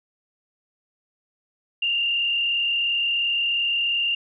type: tone with frequency modulation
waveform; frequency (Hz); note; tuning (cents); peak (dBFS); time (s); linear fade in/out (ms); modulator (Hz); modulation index
sine; 2800; F7; +4; -20; 1.82-4.15; 5; 37.1; 1.4
effects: none